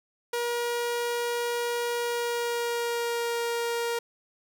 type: tone with pitch glide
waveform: sawtooth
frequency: 476.8 to 469.7 Hz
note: A#4 to A#4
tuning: +39 to +13 cents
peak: -23 dBFS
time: 0.33-3.99 s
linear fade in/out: 5 ms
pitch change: -26 cents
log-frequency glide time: 1.94-3.36 s
effects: none